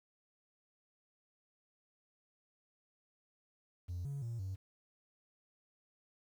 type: tone with pitch steps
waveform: triangle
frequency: 88.1 / 140.4 / 116.6 / 95.3 Hz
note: F2 / C#3 / A#2 / G2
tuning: +16 / +22 / +1 / -48 cents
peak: -35 dBFS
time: 3.88-4.56 s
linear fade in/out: 20 ms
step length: 170 ms
effects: tanh soft clip ceiling -34 dBFS + 11-bit